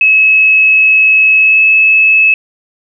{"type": "tone with pitch glide", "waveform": "sine", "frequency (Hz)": [2579, 2595], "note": ["E7", "E7"], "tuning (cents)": [-39, -28], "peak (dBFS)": -4, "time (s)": [0.01, 2.34], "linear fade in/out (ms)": 2, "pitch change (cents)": 11, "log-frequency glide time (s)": [1.39, 1.62], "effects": []}